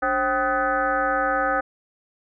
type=tone with frequency modulation; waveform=sine; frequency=1017 Hz; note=C6; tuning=50 cents flat; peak=-19 dBFS; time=0.02-1.61 s; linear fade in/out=10 ms; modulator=242 Hz; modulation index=2.5; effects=none